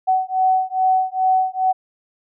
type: beating tone pair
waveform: sine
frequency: 750 / 752.4 Hz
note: F#5 / F#5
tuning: +23 / +29 cents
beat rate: 2.4 Hz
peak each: -18 dBFS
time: 0.07-1.73 s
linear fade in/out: 20 ms
effects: none